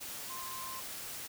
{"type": "tone in noise", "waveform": "sine", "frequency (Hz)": 1047, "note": "C6", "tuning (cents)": 1, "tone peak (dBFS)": -43, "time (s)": [0.29, 0.81], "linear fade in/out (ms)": 20, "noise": "white", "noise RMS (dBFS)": -43, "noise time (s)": [0, 1.28], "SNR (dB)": -3, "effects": []}